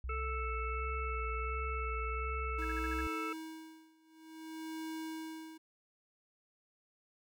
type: tone with vibrato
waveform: sine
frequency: 62.2 Hz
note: B1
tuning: 13 cents sharp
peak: -37 dBFS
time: 0.04-3.07 s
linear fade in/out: 0 ms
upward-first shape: sine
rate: 1.4 Hz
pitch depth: 89 cents each way
type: harmonic tone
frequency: 440 Hz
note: A4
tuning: in tune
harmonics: 1 / 3 / 5 / 6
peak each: -44 / -39 / -46 / -47 dBFS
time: 0.09-3.33 s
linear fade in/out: 5 ms
type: tone with tremolo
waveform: square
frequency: 319.1 Hz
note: D#4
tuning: 44 cents sharp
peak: -40 dBFS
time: 2.58-5.58 s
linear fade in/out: 10 ms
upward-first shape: sine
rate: 0.53 Hz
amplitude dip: 95%
type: tone bursts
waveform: sine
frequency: 1643 Hz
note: G#6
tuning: 19 cents flat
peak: -40 dBFS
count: 6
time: 2.62-3.009 s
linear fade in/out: 2 ms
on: 24 ms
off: 49 ms
effects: none